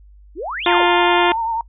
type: exponential two-way sweep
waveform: sine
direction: up then down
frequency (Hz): 280.5 to 3729 to 280.5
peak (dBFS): -23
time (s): 0.35-0.86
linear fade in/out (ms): 50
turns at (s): 0.66
type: harmonic tone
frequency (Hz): 350.8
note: F4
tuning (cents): +8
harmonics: 1 / 2 / 3 / 4 / 5 / 6 / 7 / 8 / 9 / 10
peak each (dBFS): -17 / -20 / -22 / -23 / -24 / -25 / -25 / -26 / -27 / -27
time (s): 0.66-1.32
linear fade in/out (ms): 2
type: tone with vibrato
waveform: sine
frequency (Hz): 909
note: A#5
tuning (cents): -44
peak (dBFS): -18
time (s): 0.67-1.61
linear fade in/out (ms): 2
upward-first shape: sine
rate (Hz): 10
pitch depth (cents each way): 44
effects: noise-tail reverb RT60 0.1 s tail -25 dB re dry + added 50 Hz sine -42 dBFS peak until 1.68 s